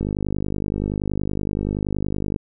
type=click train; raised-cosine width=3 ms; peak=-11 dBFS; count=120; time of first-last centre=0.01-2.362 s; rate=50.6 Hz; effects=none